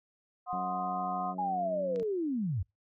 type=chord; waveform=sine; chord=C diminished; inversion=second; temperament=equal with one note detuned; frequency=729 / 1046.5 / 1244.5 Hz; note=Gb5 / C6 / Eb6; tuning=-26 / 0 / 0 cents; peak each=-33 / -38 / -39 dBFS; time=0.46-1.35 s; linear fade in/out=50 ms
type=harmonic tone; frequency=92.5 Hz; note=F#2; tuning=in tune; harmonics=2 / 3 / 4 / 5 / 6 / 7; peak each=-39 / -46 / -52 / -57 / -53 / -49 dBFS; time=0.53-2.03 s; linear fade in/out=0 ms
type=linear sweep; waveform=sine; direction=down; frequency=845 to 77.78 Hz; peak=-29 dBFS; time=1.38-2.63 s; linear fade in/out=10 ms
type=clicks; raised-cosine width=0.2 ms; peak=-33 dBFS; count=2; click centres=1.96 / 1.998 s
effects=noise-tail reverb RT60 0.2 s tail -26 dB re dry